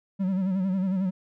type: tone with vibrato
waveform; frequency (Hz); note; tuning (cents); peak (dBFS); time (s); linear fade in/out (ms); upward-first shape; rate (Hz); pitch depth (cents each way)
triangle; 189.1; F#3; +38; -21; 0.19-1.11; 20; sine; 11; 70
effects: none